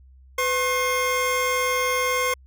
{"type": "tone cluster", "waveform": "square", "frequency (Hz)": [503, 1078, 2121], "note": ["B4", "C#6", "C7"], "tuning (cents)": [32, -49, 23], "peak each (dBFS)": -26, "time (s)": [0.38, 2.34], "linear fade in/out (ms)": 5, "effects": ["added 65 Hz sine -47 dBFS peak until 2.46 s"]}